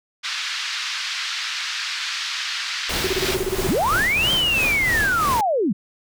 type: band-pass noise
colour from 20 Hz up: white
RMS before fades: -27 dBFS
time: 0.23-3.36 s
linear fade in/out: 20 ms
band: 1300 to 4900 Hz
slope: 24 dB/octave
type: noise with tremolo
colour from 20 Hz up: pink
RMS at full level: -25 dBFS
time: 2.89-5.41 s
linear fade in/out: 5 ms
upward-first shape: sine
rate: 3 Hz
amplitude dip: 45%
type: tone bursts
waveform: sine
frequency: 378.1 Hz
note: F#4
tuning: 38 cents sharp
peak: -19 dBFS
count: 11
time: 3.04-3.672 s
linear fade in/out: 5 ms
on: 32 ms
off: 28 ms
type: linear two-way sweep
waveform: sine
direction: up then down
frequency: 93.1 to 3183 to 163.2 Hz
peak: -17 dBFS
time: 3.68-5.73 s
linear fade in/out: 10 ms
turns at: 4.32 s
effects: none